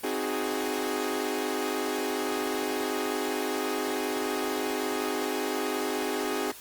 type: chord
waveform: sawtooth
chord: Ab dominant seventh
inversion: first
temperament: equal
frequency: 261.6 / 311.1 / 370 / 415.3 Hz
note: C4 / Eb4 / Gb4 / Ab4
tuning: 0 / 0 / 0 / 0 cents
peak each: -31 / -31 / -30 / -28 dBFS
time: 0.03-6.52 s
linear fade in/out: 10 ms
effects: white hiss -46 dBFS RMS until 6.6 s + Opus 24 kbps